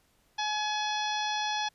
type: harmonic tone with a mistuned harmonic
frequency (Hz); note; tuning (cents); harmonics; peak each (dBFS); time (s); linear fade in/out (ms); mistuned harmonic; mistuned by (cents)
847; G#5; +34; 1 / 2 / 3 / 4 / 5 / 6 / 7; -31 / -37 / -40 / -35 / -42 / -41 / -42; 0.38-1.69; 10; 7; -46
effects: pink hiss -68 dBFS RMS until 1.74 s + resampled to 32000 Hz